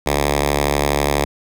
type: tone with notch filter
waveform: 5% pulse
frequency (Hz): 72.2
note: D2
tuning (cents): -29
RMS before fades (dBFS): -18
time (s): 0.06-1.25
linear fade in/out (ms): 5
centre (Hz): 200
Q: 1.3
effects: none